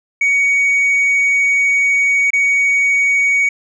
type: tone with dropouts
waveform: sine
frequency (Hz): 2244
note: C#7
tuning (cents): +21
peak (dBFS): -8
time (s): 0.21-3.49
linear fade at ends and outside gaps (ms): 5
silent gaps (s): 2.305-2.332
effects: tanh soft clip ceiling -10 dBFS